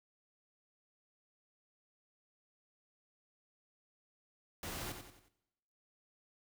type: noise with echo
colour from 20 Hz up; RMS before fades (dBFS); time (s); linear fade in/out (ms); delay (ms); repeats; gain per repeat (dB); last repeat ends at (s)
pink; -43; 4.63-4.92; 2; 91; 4; -7; 5.284
effects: noise-tail reverb RT60 1.0 s tail -21 dB re dry